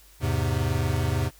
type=chord; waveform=square; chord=E augmented; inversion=none; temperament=equal; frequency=82.41 / 103.83 / 130.81 Hz; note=E2 / G#2 / B#2; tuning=0 / 0 / 0 cents; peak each=-28 dBFS; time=0.2-1.31 s; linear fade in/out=50 ms; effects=added 50 Hz sine -54 dBFS peak until 1.39 s + white hiss -55 dBFS RMS until 1.39 s